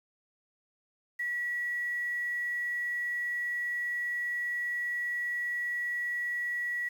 sine tone with quantisation, 1935 Hz, B6, 36 cents flat, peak -30 dBFS, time 1.19-6.89 s, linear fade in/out 10 ms, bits 9, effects none

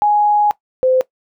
sine tone pair in turn, 833 / 515.4 Hz, G#5 / C5, +5 / -26 cents, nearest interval minor sixth, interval 831 cents, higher first, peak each -10 dBFS, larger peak neither, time 0.02-0.51 / 0.83-1.01 s, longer first, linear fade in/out 0 ms, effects noise-tail reverb RT60 0.1 s tail -19 dB re dry

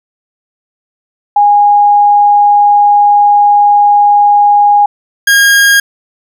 sine / 40% pulse tone pair in turn, 822 / 1627 Hz, G#5 / G#6, -18 / -36 cents, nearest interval octave, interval 1182 cents, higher second, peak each -3 dBFS, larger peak neither, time 1.36-4.86 / 5.27-5.8 s, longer first, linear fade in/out 5 ms, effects none

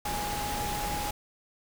sine tone in noise, 828 Hz, G#5, 5 cents flat, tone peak -33 dBFS, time 0.05-1.11 s, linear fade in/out 5 ms, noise pink, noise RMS -34 dBFS, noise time 0.05-1.11 s, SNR -2 dB, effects none

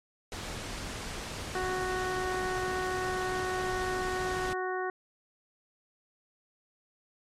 pink noise, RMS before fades -38 dBFS, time 0.32-4.53 s, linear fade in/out 0 ms
harmonic tone, 370 Hz, F#4, in tune, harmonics 1 / 2 / 3 / 4 / 5, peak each -33 / -36 / -38 / -39 / -40 dBFS, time 1.55-4.9 s, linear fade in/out 2 ms
effects low-pass 8000 Hz 12 dB/octave + MP3 64 kbps

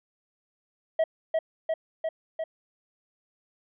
triangle tone with echo, 643 Hz, E5, 43 cents flat, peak -18 dBFS, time 0.99-1.04 s, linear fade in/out 5 ms, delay 350 ms, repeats 4, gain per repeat -2 dB, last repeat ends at 2.44 s, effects resampled to 8000 Hz

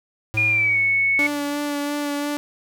square tone with exponential decay, 108.8 Hz, A2, 19 cents flat, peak -25 dBFS, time 0.34-1.82 s, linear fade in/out 0 ms, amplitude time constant 320 ms
sine tone with pitch glide, 2424 to 2210 Hz, D#7 to C#7, -46 to -6 cents, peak -16 dBFS, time 0.37-1.27 s, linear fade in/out 5 ms, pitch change -160 cents, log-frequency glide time 0.47-0.78 s
sawtooth tone with vibrato, 289.9 Hz, D4, 22 cents flat, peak -19 dBFS, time 1.19-2.37 s, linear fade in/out 0 ms, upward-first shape sine, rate 2.9 Hz, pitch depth 16 cents each way
effects none

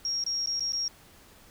sine tone with dropouts, 5588 Hz, F8, in tune, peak -27 dBFS, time 0.05-0.88 s, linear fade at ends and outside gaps 1 ms, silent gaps 0.239-0.264 / 0.46-0.472 / 0.596-0.606 / 0.722-0.732 s, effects pink hiss -55 dBFS RMS until 1.5 s

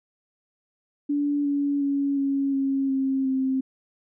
sine tone with pitch steps, 288.7 / 284.4 / 280.2 / 276 / 271.9 / 267.8 / 263.8 Hz, D4 / C#4 / C#4 / C#4 / C#4 / C4 / C4, -30 / +45 / +19 / -7 / -33 / +40 / +14 cents, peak -21 dBFS, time 1.09-3.61 s, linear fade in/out 10 ms, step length 360 ms, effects none

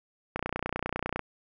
click train, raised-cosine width 0.5 ms, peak -15 dBFS, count 26, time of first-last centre 0.36-1.193 s, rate 30 Hz, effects none

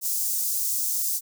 white high-pass noise, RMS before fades -26 dBFS, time 0.01-1.21 s, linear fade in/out 50 ms, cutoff 5800 Hz, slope 24 dB/octave, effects none

